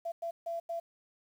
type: tone bursts at uneven times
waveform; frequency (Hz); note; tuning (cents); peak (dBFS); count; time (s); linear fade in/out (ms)
sine; 674; E5; +38; -33; 4; 0.05-0.12 / 0.22-0.31 / 0.46-0.6 / 0.69-0.8; 10
effects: 10-bit